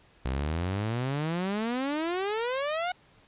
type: exponential sweep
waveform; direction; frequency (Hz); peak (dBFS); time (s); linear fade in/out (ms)
sawtooth; up; 61.74 to 740; -24; 0.25-2.92; 5
effects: pink hiss -60 dBFS RMS until 3.27 s + resampled to 8000 Hz